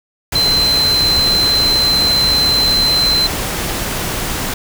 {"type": "tone in noise", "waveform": "sine", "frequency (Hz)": 4082, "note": "C8", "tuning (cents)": -44, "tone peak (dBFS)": -11, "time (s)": [0.35, 3.27], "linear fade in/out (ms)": 5, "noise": "pink", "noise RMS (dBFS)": -20, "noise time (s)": [0.32, 4.54], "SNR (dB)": 6, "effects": []}